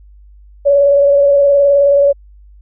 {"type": "tone with vibrato", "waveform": "sine", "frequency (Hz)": 565, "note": "C#5", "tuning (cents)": 33, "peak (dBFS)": -6, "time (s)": [0.65, 2.13], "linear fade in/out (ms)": 20, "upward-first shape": "square", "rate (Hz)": 19, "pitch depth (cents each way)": 19, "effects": ["added 50 Hz sine -38 dBFS peak until 2.61 s"]}